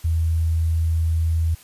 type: tone with sample-and-hold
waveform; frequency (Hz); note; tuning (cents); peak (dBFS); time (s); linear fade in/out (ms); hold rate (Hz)
sine; 81.5; E2; -19; -17; 0.04-1.55; 10; 11025
effects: white hiss -48 dBFS RMS until 1.63 s + resampled to 32000 Hz